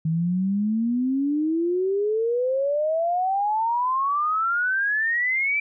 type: exponential sweep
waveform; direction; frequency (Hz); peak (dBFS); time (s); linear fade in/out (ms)
sine; up; 157.2 to 2349; -20; 0.05-5.6; 5
effects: none